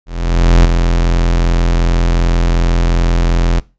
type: tone with ADSR envelope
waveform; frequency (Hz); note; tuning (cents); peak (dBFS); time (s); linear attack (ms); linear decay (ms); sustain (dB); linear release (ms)
45% pulse; 42.69; F1; -39; -3; 0.06-3.6; 590; 4; -6; 8
effects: noise-tail reverb RT60 0.3 s tail -22 dB re dry + resampled to 16000 Hz

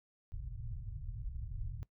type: low-pass noise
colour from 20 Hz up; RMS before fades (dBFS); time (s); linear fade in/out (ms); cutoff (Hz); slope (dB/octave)
pink; -42; 0.32-1.83; 0; 130; 48
effects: noise-tail reverb RT60 0.1 s tail -19 dB re dry

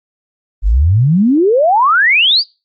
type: exponential sweep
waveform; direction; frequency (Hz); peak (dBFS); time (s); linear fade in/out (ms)
sine; up; 44.23 to 4978; -7; 0.62-2.44; 50
effects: noise-tail reverb RT60 0.3 s tail -25 dB re dry + Opus 24 kbps

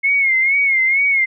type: tone with vibrato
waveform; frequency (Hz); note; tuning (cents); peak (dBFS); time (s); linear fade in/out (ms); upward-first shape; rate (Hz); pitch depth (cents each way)
sine; 2159; C#7; -46; -12; 0.03-1.26; 20; sine; 2.2; 78
effects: none

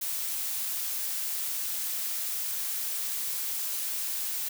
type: noise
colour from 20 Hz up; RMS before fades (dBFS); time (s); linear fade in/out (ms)
blue; -32; 0.01-4.49; 10
effects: none

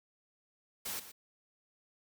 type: noise with echo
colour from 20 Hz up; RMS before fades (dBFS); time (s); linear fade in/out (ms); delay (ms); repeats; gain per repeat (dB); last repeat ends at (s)
white; -39; 0.85-1; 10; 120; 1; -12; 1.12
effects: none

